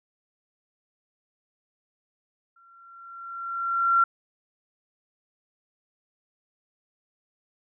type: tone with exponential growth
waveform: sine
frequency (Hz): 1368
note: F6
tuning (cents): -36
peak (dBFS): -15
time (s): 2.56-4.04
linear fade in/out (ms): 5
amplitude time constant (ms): 320
effects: none